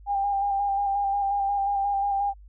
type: tone with vibrato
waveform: sine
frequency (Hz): 799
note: G5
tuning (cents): +33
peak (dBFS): -22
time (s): 0.06-2.34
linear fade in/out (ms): 50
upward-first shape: square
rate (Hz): 5.6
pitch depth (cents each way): 22
effects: added 50 Hz sine -45 dBFS peak until 2.48 s